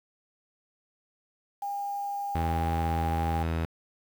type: tone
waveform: sine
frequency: 806 Hz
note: G5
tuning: 48 cents sharp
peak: -30 dBFS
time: 1.62-3.43 s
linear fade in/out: 5 ms
type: tone with pitch glide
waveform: sawtooth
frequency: 82.41 to 81.94 Hz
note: E2 to E2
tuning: 0 to -10 cents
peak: -23 dBFS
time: 2.35-3.65 s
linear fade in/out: 0 ms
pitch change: -10 cents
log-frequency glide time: 2.53-3.17 s
effects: low-pass 3000 Hz 12 dB/octave + 8-bit